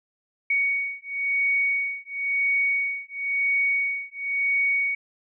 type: beating tone pair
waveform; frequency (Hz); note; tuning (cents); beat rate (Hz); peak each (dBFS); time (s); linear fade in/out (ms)
sine; 2236 / 2236.97; C#7 / C#7; +14 / +15; 0.97; -25; 0.5-4.95; 5
effects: none